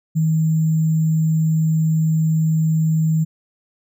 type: tone with sample-and-hold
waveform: sine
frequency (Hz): 158.9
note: D#3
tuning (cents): +37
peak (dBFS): -14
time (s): 0.15-3.25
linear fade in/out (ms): 20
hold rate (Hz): 7350
effects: none